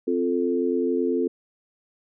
sine chord, F major, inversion second, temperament equal, 261.6 / 349.2 / 440 Hz, C4 / F4 / A4, 0 / 0 / 0 cents, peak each -25 dBFS, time 0.07-1.28 s, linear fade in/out 10 ms, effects none

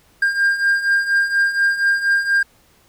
triangle beating tone pair, 1600 / 1604.2 Hz, G6 / G6, +35 / +40 cents, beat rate 4.2 Hz, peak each -19 / -14 dBFS, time 0.22-2.43 s, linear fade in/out 5 ms, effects pink hiss -55 dBFS RMS until 2.88 s

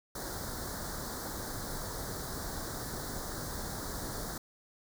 pink band-stop noise, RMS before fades -39 dBFS, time 0.15-4.38 s, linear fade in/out 5 ms, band 1800 to 3900 Hz, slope 48 dB/octave, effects none

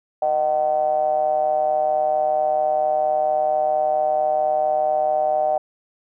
triangle ring-modulated tone, 72.2 Hz, D2, 29 cents flat, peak -12 dBFS, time 0.22-5.58 s, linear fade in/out 5 ms, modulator 687 Hz, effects none

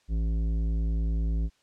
sine tone with tanh clipping, 55 Hz, A1, in tune, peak -26 dBFS, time 0.08-1.5 s, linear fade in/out 50 ms, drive 12 dB, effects white hiss -67 dBFS RMS until 1.62 s + low-pass 6000 Hz 12 dB/octave

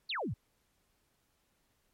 sine exponential sweep, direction down, 4749 to 83 Hz, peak -33 dBFS, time 0.09-0.34 s, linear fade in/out 10 ms, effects pink hiss -75 dBFS RMS until 1.93 s + MP3 64 kbps

